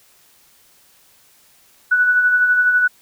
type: tone with tremolo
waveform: sine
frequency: 1480 Hz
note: F#6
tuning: in tune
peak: -10 dBFS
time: 1.91-2.88 s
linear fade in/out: 10 ms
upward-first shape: sine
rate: 12 Hz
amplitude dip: 40%
effects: white hiss -53 dBFS RMS until 3.01 s